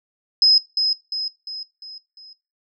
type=tone with echo; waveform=sine; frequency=5090 Hz; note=D#8; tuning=39 cents sharp; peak=-10 dBFS; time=0.42-0.58 s; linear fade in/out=2 ms; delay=350 ms; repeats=5; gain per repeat=-6 dB; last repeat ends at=2.33 s; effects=noise-tail reverb RT60 0.3 s tail -21 dB re dry